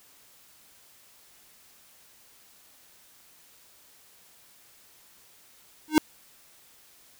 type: tone with exponential growth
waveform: square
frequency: 308.5 Hz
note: D#4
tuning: 15 cents flat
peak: -12 dBFS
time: 5.88-5.98 s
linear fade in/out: 0 ms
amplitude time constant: 21 ms
effects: white hiss -57 dBFS RMS until 7.19 s